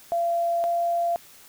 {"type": "tone pair in turn", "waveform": "sine", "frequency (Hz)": [683, 686.7], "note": ["F5", "F5"], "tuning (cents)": [-39, -29], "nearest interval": "unison", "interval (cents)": 10, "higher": "second", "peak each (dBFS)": -21, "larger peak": "neither", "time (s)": [[0.12, 0.64], [0.64, 1.16]], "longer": "neither", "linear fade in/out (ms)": 0, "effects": ["white hiss -50 dBFS RMS until 1.48 s"]}